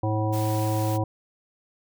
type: harmonic tone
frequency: 108.1 Hz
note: A2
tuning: 30 cents flat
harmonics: 1 / 3 / 5 / 7 / 9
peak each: -24 / -29 / -31 / -32 / -34 dBFS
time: 0.03-1.04 s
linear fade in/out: 5 ms
type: noise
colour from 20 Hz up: white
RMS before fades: -39 dBFS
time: 0.32-0.98 s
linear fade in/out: 20 ms
effects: none